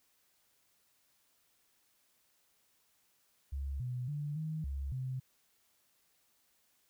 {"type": "tone with pitch steps", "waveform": "sine", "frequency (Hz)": [69, 124.7, 146.9, 157, 68.8, 129.7], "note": ["C#2", "B2", "D3", "D#3", "C#2", "C3"], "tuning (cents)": [-7, 17, 1, 16, -12, -15], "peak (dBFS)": -35, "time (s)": [3.52, 5.2], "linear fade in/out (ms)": 10, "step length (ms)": 280, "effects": ["white hiss -73 dBFS RMS until 6.89 s"]}